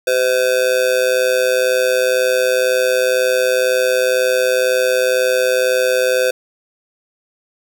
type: tone with amplitude modulation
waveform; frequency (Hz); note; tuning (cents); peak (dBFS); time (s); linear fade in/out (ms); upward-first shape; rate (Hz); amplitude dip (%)
square; 511; C5; -41; -10; 0.07-6.31; 5; sine; 122; 80
effects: none